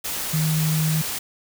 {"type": "tone in noise", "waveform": "sine", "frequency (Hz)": 156.9, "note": "D#3", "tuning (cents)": 15, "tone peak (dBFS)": -19, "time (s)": [0.33, 1.02], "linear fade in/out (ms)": 10, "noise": "white", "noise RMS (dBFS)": -28, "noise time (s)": [0.04, 1.19], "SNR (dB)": 6, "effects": []}